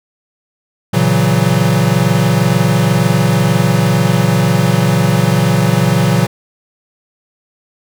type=chord; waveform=square; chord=F# dominant seventh; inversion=first; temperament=equal; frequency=116.54 / 138.59 / 164.81 / 185 Hz; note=A#2 / C#3 / E3 / F#3; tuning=0 / 0 / 0 / 0 cents; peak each=-16 dBFS; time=0.93-6.27 s; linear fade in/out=10 ms; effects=none